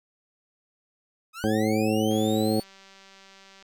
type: linear sweep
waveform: sawtooth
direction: up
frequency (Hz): 1244.5 to 4518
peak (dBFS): -32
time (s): 1.33-2.64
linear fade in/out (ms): 50
type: harmonic tone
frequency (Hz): 108.4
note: A2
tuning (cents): -25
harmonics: 1 / 2 / 3 / 4 / 5 / 7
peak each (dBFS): -31 / -25 / -27 / -29 / -29 / -33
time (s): 1.44-2.6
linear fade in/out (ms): 0
type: click train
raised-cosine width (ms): 0.2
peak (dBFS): -34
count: 295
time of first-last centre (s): 2.11-3.625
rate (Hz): 194
effects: none